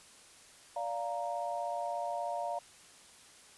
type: chord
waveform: sine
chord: Bb major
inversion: first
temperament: just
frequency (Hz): 582.7 / 699.2 / 932.3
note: D5 / F5 / Bb5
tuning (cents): -14 / +2 / 0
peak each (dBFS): -39 / -36 / -39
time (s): 0.76-2.59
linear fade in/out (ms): 5
effects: white hiss -57 dBFS RMS until 3.57 s + resampled to 24000 Hz